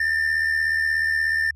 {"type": "tone with amplitude modulation", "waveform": "triangle", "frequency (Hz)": 1794, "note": "A6", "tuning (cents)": 33, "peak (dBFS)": -15, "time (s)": [0, 1.51], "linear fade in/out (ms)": 5, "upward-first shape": "sine", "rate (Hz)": 76.7, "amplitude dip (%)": 55, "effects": ["added 74 Hz sine -42 dBFS peak until 1.55 s", "resampled to 32000 Hz"]}